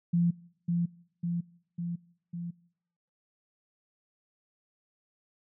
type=tone with echo; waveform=sine; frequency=172 Hz; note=F3; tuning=26 cents flat; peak=-22 dBFS; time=0.13-0.31 s; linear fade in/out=10 ms; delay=550 ms; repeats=4; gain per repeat=-3 dB; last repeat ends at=2.51 s; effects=noise-tail reverb RT60 0.8 s tail -24 dB re dry